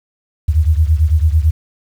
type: beating tone pair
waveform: sine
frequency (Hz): 75.5 / 84.5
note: D2 / E2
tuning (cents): +48 / +43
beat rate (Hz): 9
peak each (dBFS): -11 / -14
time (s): 0.48-1.51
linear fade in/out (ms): 10
effects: 7-bit